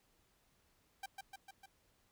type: tone with echo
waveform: sawtooth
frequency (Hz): 784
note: G5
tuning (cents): 0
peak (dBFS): -38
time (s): 1.03-1.06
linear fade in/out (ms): 5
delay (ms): 150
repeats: 4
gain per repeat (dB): -3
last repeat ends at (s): 1.66
effects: pink hiss -74 dBFS RMS until 2.11 s